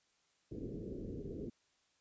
white low-pass noise, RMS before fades -44 dBFS, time 0.51-1.5 s, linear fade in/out 10 ms, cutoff 450 Hz, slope 48 dB/octave, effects white hiss -75 dBFS RMS until 2 s + resampled to 16000 Hz

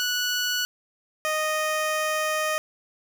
15% pulse tone pair in turn, 1474 / 619.7 Hz, F#6 / D#5, -7 / -7 cents, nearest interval octave + minor third, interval 1500 cents, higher first, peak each -17 dBFS, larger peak neither, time 0-0.65 / 1.25-2.58 s, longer second, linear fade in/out 0 ms, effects none

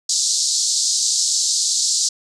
white band-pass noise, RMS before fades -19 dBFS, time 0.09-2.09 s, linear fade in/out 5 ms, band 4100 to 7900 Hz, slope 48 dB/octave, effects none

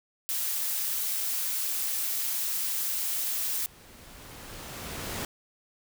blue noise, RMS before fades -30 dBFS, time 0.29-3.66 s, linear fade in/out 0 ms
pink noise with exponential growth, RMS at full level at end -33 dBFS, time 2.3-5.25 s, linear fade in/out 2 ms, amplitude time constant 640 ms
effects none

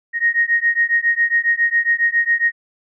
sine beating tone pair, 1864.7 / 1872 Hz, A#6 / A#6, 0 / +7 cents, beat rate 7.3 Hz, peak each -17 dBFS, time 0.13-2.52 s, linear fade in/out 50 ms, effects none

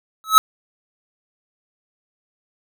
square tone with exponential growth, 1292 Hz, E6, 35 cents flat, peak -3 dBFS, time 0.24-0.38 s, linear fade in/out 0 ms, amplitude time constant 29 ms, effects none

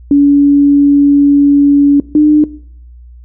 sine tone pair in turn, 284.7 / 301 Hz, C#4 / D4, +46 / +43 cents, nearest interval minor second, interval 97 cents, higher second, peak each -3 dBFS, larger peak neither, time 0.11-2 / 2.15-2.44 s, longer first, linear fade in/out 2 ms, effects noise-tail reverb RT60 0.6 s tail -20 dB re dry + added 60 Hz sine -32 dBFS peak until 3.24 s

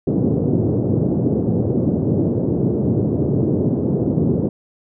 pink band-pass noise, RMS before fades -18 dBFS, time 0.07-4.49 s, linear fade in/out 5 ms, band 110 to 440 Hz, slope 24 dB/octave, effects none

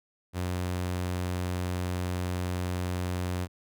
sawtooth tone, 90 Hz, F#2, 47 cents flat, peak -25 dBFS, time 0.33-3.48 s, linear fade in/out 50 ms, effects none

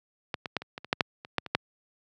clicks, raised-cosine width 0.3 ms, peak -13 / -18 / -11 / -24 / -21 / -25 / -7 / -6 / -25 / -8 / -21 / -6 dBFS, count 12, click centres 0.342 / 0.458 / 0.567 / 0.62 / 0.779 / 0.846 / 0.929 / 1.008 / 1.249 / 1.383 / 1.463 / 1.55 s, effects high-pass 100 Hz 12 dB/octave

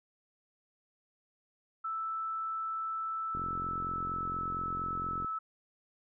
sine tone with pitch glide, 1318.5 to 1305.6 Hz, E6 to E6, 0 to -17 cents, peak -33 dBFS, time 1.84-5.39 s, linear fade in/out 10 ms, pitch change -17 cents, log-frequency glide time 3.27-4.48 s
click train, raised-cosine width 3 ms, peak -30 dBFS, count 85, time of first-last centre 3.35-5.246 s, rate 44.3 Hz
effects none

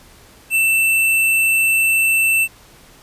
sine tone with sample-and-hold, 2666 Hz, E7, 19 cents sharp, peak -12 dBFS, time 0.5-2.48 s, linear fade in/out 50 ms, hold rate 11025 Hz, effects pink hiss -46 dBFS RMS until 3.02 s + resampled to 32000 Hz

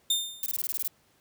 sawtooth tone with exponential decay, 3620 Hz, A7, 48 cents sharp, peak -18 dBFS, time 0.1-0.56 s, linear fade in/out 5 ms, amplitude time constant 100 ms
violet noise bursts, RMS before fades -30 dBFS, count 9, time 0.43-0.877 s, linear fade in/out 0 ms, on 31 ms, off 21 ms
effects pink hiss -65 dBFS RMS until 1.2 s + high-pass 80 Hz 12 dB/octave

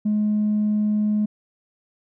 triangle tone with tanh clipping, 210.9 Hz, G#3, 27 cents sharp, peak -18 dBFS, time 0.05-1.26 s, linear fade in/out 10 ms, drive 5 dB, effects none

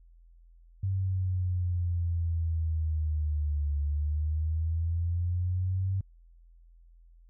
sine exponential two-way sweep, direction down then up, 96.7 to 72 to 96.7 Hz, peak -26 dBFS, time 0.83-6.01 s, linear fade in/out 5 ms, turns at 3.78 s, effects added 42 Hz sine -53 dBFS peak until 7.29 s

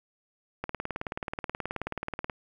click train, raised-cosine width 0.5 ms, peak -17 dBFS, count 32, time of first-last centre 0.64-2.298 s, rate 18.7 Hz, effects 9-bit

